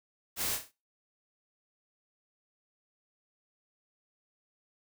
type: noise with echo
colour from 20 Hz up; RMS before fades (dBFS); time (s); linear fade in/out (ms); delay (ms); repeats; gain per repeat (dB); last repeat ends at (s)
white; -33; 0.36-0.59; 50; 33; 4; -7; 0.722
effects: noise-tail reverb RT60 0.3 s tail -23 dB re dry